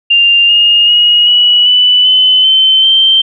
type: tone with pitch steps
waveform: sine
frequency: 2794 / 2840 / 2886 / 2933 / 2981 / 3029 / 3079 / 3129 Hz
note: F7 / F7 / F#7 / F#7 / F#7 / F#7 / G7 / G7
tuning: 0 / +28 / -44 / -16 / +12 / +40 / -32 / -4 cents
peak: -4 dBFS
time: 0.1-3.22 s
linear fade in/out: 10 ms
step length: 390 ms
effects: none